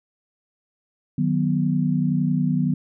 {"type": "chord", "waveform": "sine", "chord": "B major", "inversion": "first", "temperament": "just", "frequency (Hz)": [154.34, 185.21, 246.9], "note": ["D#3", "F#3", "B3"], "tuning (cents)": [-14, 2, 0], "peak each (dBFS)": [-22, -23, -23], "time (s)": [1.18, 2.74], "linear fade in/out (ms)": 5, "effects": []}